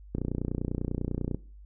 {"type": "click train", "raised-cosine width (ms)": 3, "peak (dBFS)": -17, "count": 37, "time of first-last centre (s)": [0.15, 1.346], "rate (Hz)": 30.1, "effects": ["noise-tail reverb RT60 0.4 s tail -20 dB re dry", "added 50 Hz sine -46 dBFS peak until 1.65 s"]}